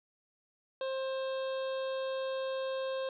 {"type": "harmonic tone with a mistuned harmonic", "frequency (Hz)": 529, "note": "C5", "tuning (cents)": 19, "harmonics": [1, 2, 3, 5, 6, 7, 8], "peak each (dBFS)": [-33, -44, -48, -51, -52, -52, -56], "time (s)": [0.81, 3.09], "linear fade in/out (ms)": 2, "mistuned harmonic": 6, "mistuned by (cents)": 44, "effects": []}